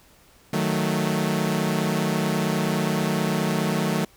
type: chord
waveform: sawtooth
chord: D# diminished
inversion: none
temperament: equal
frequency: 155.56 / 185 / 220 Hz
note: D#3 / F#3 / A3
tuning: 0 / 0 / 0 cents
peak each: -22 dBFS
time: 0.53-4.05 s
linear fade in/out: 5 ms
effects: pink hiss -55 dBFS RMS until 4.16 s